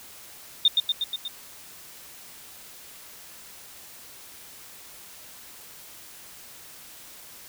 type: tone with echo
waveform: sine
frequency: 3640 Hz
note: A#7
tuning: 42 cents flat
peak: -14 dBFS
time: 0.65-0.68 s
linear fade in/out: 2 ms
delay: 120 ms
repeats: 5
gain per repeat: -3 dB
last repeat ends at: 1.28 s
effects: white hiss -46 dBFS RMS until 7.48 s